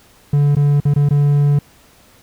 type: tone with dropouts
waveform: triangle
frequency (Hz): 144.3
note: D3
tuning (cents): -30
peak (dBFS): -8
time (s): 0.33-1.59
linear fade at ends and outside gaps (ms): 5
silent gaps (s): 0.552-0.566 / 0.803-0.852 / 0.939-0.96 / 1.09-1.107
effects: pink hiss -49 dBFS RMS until 2.22 s